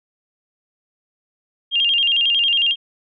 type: tone with vibrato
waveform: sine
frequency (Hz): 3002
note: F#7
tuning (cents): +24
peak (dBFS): -14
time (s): 1.71-2.76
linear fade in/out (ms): 50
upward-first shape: square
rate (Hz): 11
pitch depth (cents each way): 120
effects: none